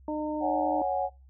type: harmonic tone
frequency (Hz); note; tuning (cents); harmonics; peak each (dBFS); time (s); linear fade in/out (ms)
304; D#4; -40; 1 / 2 / 3; -31 / -34 / -36; 0.08-0.82; 2
type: chord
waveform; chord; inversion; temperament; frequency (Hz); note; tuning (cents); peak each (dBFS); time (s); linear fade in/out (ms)
sine; C# suspended fourth; none; equal; 554.4 / 740 / 830.6; C#5 / F#5 / G#5; 0 / 0 / 0; -31 / -28 / -32; 0.4-1.1; 50
effects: noise-tail reverb RT60 0.3 s tail -24 dB re dry + added 66 Hz sine -51 dBFS peak until 1.29 s